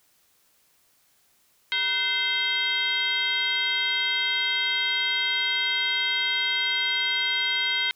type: tone with frequency modulation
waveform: sine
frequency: 2637 Hz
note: E7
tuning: in tune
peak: -22 dBFS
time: 1.72-7.91 s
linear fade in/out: 0 ms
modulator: 558 Hz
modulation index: 2.1
effects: white hiss -64 dBFS RMS until 7.95 s